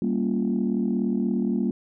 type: chord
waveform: sine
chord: G half-diminished seventh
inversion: none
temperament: equal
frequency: 196 / 233.1 / 277.2 / 349.2 Hz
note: G3 / Bb3 / Db4 / F4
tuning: 0 / 0 / 0 / 0 cents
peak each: -25 / -24 / -30 / -30 dBFS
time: 0.02-1.71 s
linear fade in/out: 2 ms
effects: tanh soft clip ceiling -14 dBFS